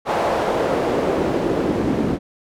pink noise with band-pass filter sweep, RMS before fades -20 dBFS, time 0.05-2.19 s, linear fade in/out 50 ms, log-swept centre 700 to 270 Hz, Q 1.6, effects none

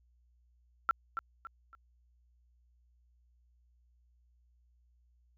sine tone with echo, 1348 Hz, E6, 38 cents sharp, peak -23 dBFS, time 0.89-0.91 s, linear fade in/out 0 ms, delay 280 ms, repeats 3, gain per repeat -9 dB, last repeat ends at 1.75 s, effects added 60 Hz sine -65 dBFS peak until 5.37 s

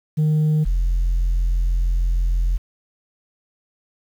sine tone pair in turn, 153.8 / 43.16 Hz, D#3 / F1, -20 / -20 cents, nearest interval octave + minor seventh, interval 2200 cents, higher first, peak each -12 / -14 dBFS, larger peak first, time 0.17-0.65 / 0.65-2.58 s, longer second, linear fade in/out 20 ms, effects tanh soft clip ceiling -14 dBFS + 8-bit

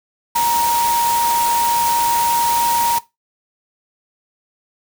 sine tone in noise, 940 Hz, A#5, 14 cents sharp, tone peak -14 dBFS, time 0.35-2.99 s, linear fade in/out 10 ms, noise white, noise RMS -23 dBFS, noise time 0.35-2.99 s, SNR +6 dB, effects noise-tail reverb RT60 0.2 s tail -18 dB re dry

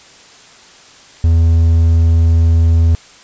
triangle tone, 82.5 Hz, E2, 2 cents sharp, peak -5 dBFS, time 1.24-2.95 s, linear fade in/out 0 ms, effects white hiss -41 dBFS RMS until 3.23 s + resampled to 16000 Hz

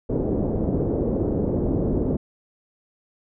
white low-pass noise, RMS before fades -23 dBFS, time 0.09-2.17 s, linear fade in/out 10 ms, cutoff 450 Hz, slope 24 dB/octave, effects none

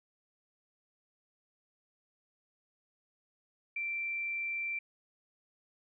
sine tone, 2349 Hz, D7, in tune, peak -33 dBFS, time 3.76-4.79 s, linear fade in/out 5 ms, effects none

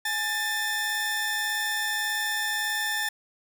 sawtooth tone pair together, 840 / 1781.7 Hz, G#5 / A6, +19 / +21 cents, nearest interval octave + minor second, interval 1302 cents, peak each -30 / -23 dBFS, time 0.05-3.09 s, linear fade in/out 5 ms, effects none

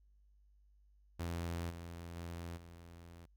sawtooth tone with level steps, 85.1 Hz, F2, 44 cents flat, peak -34 / -42 / -39 / -49 dBFS, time 1.19-3.26 s, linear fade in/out 10 ms, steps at 1.69 / 2.15 / 2.56 s, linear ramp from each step 20 ms, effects added 50 Hz sine -64 dBFS peak until 3.36 s + Opus 48 kbps

